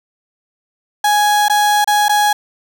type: tone with dropouts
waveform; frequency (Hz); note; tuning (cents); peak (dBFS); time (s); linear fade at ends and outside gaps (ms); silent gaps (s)
35% pulse; 832; G#5; +3; -9; 1.04-2.33; 5; 1.484-1.497 / 1.845-1.874 / 2.084-2.093
effects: none